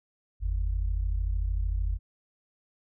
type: tone pair together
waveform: sine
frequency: 47.93 / 81.2 Hz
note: G1 / E2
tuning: -38 / -26 cents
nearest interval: major sixth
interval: 912 cents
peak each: -26 / -32 dBFS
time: 0.4-1.99 s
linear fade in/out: 50 ms
effects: none